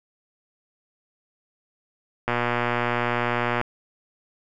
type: click train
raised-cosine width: 0.5 ms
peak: -8 dBFS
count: 161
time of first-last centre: 2.28-3.613 s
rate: 120 Hz
effects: none